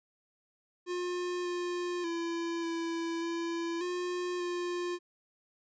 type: tone with pitch steps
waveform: square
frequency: 356.6 / 353.7 / 336.6 / 333.1 / 336.3 / 357.2 / 352.9 Hz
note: F4 / F4 / E4 / E4 / E4 / F4 / F4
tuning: +36 / +22 / +36 / +18 / +35 / +39 / +18 cents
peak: -33 dBFS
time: 0.86-4.99 s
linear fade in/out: 50 ms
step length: 590 ms
effects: resampled to 16000 Hz